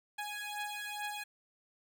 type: beating tone pair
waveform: 15% pulse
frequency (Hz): 830.6 / 832.9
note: G#5 / G#5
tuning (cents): 0 / +5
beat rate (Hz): 2.3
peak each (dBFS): -35 / -35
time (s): 0.18-1.24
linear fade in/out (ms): 10
effects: none